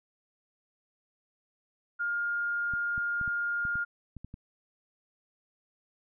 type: tone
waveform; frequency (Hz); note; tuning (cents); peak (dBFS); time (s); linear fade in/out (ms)
sine; 1413; F6; +20; -28; 1.99-3.85; 20
type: clicks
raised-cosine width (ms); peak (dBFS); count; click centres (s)
5; -30; 9; 2.737 / 2.979 / 3.213 / 3.278 / 3.652 / 3.756 / 4.167 / 4.246 / 4.341
effects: none